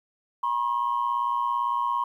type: tone pair together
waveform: sine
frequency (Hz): 961.3 / 1079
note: B5 / C#6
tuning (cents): -47 / -47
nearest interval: major second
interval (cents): 200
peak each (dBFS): -25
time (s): 0.43-2.04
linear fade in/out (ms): 5
effects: tanh soft clip ceiling -17 dBFS + 10-bit